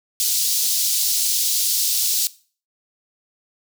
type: high-pass noise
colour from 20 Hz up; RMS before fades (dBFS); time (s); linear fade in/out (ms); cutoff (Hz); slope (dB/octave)
pink; -20; 0.2-2.27; 0; 4200; 24
effects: noise-tail reverb RT60 0.4 s tail -19 dB re dry